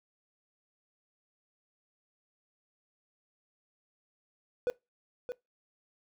triangle tone with echo, 493.3 Hz, B4, 2 cents flat, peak -24 dBFS, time 4.67-4.7 s, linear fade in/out 0 ms, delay 620 ms, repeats 1, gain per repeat -8 dB, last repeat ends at 5.32 s, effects noise-tail reverb RT60 0.2 s tail -21 dB re dry

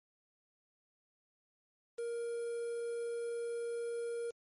triangle tone with quantisation, 469.4 Hz, A#4, 12 cents sharp, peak -34 dBFS, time 1.98-4.31 s, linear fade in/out 10 ms, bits 9, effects MP3 48 kbps

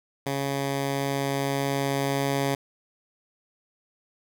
10% pulse tone with level ramp, 138.59 Hz, C#3, in tune, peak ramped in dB -18 to -15 dBFS, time 0.26-2.55 s, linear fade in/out 5 ms, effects none

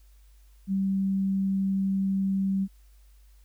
sine tone, 193.7 Hz, G3, 20 cents flat, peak -23 dBFS, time 0.67-2.68 s, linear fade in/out 50 ms, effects added 50 Hz sine -52 dBFS peak until 3.44 s + white hiss -67 dBFS RMS until 3.44 s

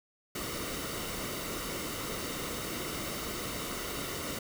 pink noise with comb filter, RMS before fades -37 dBFS, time 0.35-4.39 s, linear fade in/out 5 ms, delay 1.2 ms, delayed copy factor -0.55, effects none

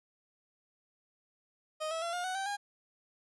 30% pulse tone with pitch steps, 622.3 / 650.6 / 680.2 / 711.1 / 743.5 / 777.3 / 812.6 Hz, D#5 / E5 / F5 / F5 / F#5 / G5 / G#5, 0 / -23 / -46 / +31 / +8 / -15 / -38 cents, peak -31 dBFS, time 1.8-2.57 s, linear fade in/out 20 ms, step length 110 ms, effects resampled to 24000 Hz

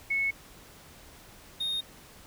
sine / triangle tone pair in turn, 2200 / 3700 Hz, C#7 / A#7, -14 / -14 cents, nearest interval major sixth, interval 900 cents, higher second, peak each -25 / -27 dBFS, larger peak first, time 0.1-0.31 / 1.6-1.81 s, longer neither, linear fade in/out 10 ms, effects pink hiss -52 dBFS RMS until 2.26 s

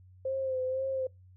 sine tone with vibrato, 523.3 Hz, C5, in tune, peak -29 dBFS, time 0.25-1.07 s, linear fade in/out 5 ms, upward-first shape sine, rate 2 Hz, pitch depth 39 cents each way, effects noise-tail reverb RT60 0.2 s tail -24 dB re dry + added 92 Hz sine -53 dBFS peak until 1.36 s

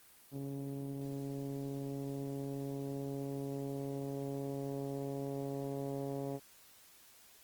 10% pulse tone with low-pass filter sweep, 138.59 Hz, C#3, in tune, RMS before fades -40 dBFS, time 0.31-6.4 s, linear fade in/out 50 ms, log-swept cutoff 300 to 540 Hz, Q 1.1, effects white hiss -61 dBFS RMS until 7.43 s + Opus 24 kbps

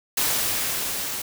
white noise with level ramp, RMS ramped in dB -22 to -30 dBFS, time 0.17-1.22 s, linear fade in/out 5 ms, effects none

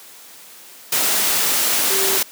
sine tone in noise, 387.9 Hz, G4, 18 cents flat, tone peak -24 dBFS, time 1.9-2.18 s, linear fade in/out 5 ms, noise white, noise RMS -18 dBFS, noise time 0.92-2.23 s, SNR -9 dB, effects white hiss -42 dBFS RMS until 2.31 s + high-pass 200 Hz 12 dB/octave

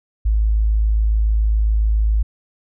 sine tone, 53.6 Hz, A1, 45 cents flat, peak -13 dBFS, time 0.25-2.23 s, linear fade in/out 10 ms, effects none

